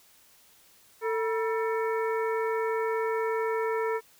harmonic tone with a mistuned harmonic, 445.8 Hz, A4, 23 cents sharp, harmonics 1 / 2 / 3 / 4 / 5, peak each -27 / -33 / -37 / -39 / -41 dBFS, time 1.01-4.01 s, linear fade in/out 50 ms, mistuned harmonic 2, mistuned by +130 cents, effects white hiss -59 dBFS RMS until 4.19 s

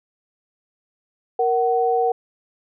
sine tone pair together, 467.2 / 750 Hz, A#4 / F#5, +4 / +23 cents, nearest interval minor sixth, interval 819 cents, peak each -19 dBFS, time 1.39-2.12 s, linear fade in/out 5 ms, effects none

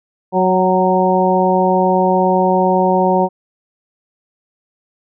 harmonic tone with a mistuned harmonic, 185 Hz, F#3, in tune, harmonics 1 / 2 / 3 / 4 / 5, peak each -17 / -17 / -17 / -17 / -17 dBFS, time 0.32-3.29 s, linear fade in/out 50 ms, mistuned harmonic 4, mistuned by +17 cents, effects none

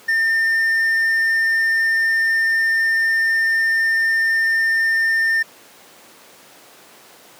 triangle tone, 1806 Hz, A6, 45 cents sharp, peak -13 dBFS, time 0.08-5.43 s, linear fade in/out 10 ms, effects pink hiss -45 dBFS RMS until 7.39 s + high-pass 300 Hz 12 dB/octave

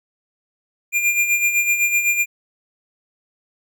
square tone with tremolo, 2400 Hz, D7, 37 cents sharp, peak -14 dBFS, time 0.92-2.26 s, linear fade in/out 50 ms, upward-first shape sine, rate 7.9 Hz, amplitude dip 60%, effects none

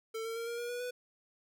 square tone with pitch steps, 447 / 454.6 / 462.2 / 470 / 478 / 486.1 / 494.3 Hz, A4 / A#4 / A#4 / A#4 / A#4 / B4 / B4, +27 / -43 / -15 / +14 / +43 / -28 / +1 cents, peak -37 dBFS, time 0.14-0.91 s, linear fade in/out 10 ms, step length 110 ms, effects none

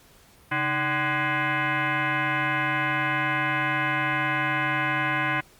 sine tone with frequency modulation, 311.1 Hz, D#4, in tune, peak -22 dBFS, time 0.51-5.41 s, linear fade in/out 10 ms, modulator 448 Hz, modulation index 4.7, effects pink hiss -55 dBFS RMS until 5.59 s + Opus 48 kbps

